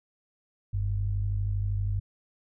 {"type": "tone pair together", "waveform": "sine", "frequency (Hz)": [46.96, 99.5], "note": ["F#1", "G2"], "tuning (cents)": [26, 26], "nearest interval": "octave + minor second", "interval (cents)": 1300, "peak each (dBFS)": [-30, -27], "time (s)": [0.73, 2], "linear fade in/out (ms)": 10, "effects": []}